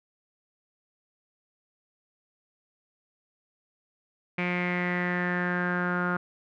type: tone with low-pass filter sweep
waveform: sawtooth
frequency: 178 Hz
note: F3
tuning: 33 cents sharp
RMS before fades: -28 dBFS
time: 4.38-6.17 s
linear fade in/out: 5 ms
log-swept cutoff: 2300 to 1400 Hz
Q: 7.4
effects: none